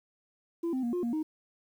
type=tone with pitch steps; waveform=sine; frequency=337.4 / 259.5 / 237.3 / 355.5 / 235.8 / 311.4 Hz; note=E4 / C4 / A#3 / F4 / A#3 / D#4; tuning=+40 / -14 / +31 / +31 / +20 / +2 cents; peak=-26 dBFS; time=0.63-1.23 s; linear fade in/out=10 ms; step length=100 ms; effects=tanh soft clip ceiling -27 dBFS + 10-bit